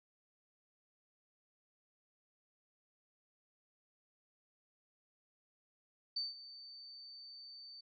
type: tone with ADSR envelope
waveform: sine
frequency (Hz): 4566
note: D8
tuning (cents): -50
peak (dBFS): -34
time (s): 6.16-7.81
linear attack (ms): 8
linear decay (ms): 170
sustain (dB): -16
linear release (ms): 9
effects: none